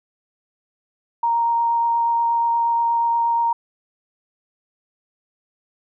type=tone with vibrato; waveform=sine; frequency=932.3 Hz; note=A#5; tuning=in tune; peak=-16 dBFS; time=1.23-3.53 s; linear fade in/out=5 ms; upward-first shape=triangle; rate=8.4 Hz; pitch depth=9 cents each way; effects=none